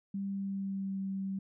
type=tone with pitch glide; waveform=sine; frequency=197.2 to 193.48 Hz; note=G3 to G3; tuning=+11 to -22 cents; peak=-33 dBFS; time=0.14-1.39 s; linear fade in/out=5 ms; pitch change=-33 cents; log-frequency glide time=0.25-1 s; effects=none

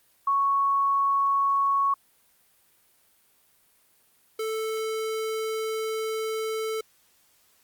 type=tone pair in turn; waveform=sine / square; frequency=1108.7 / 440 Hz; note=C#6 / A4; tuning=0 / 0 cents; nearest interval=octave + major third; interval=1600 cents; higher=first; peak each=-20 / -28 dBFS; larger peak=first; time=0.27-1.94 / 4.39-6.81 s; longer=second; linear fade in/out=5 ms; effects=white hiss -63 dBFS RMS until 7.63 s + Opus 32 kbps

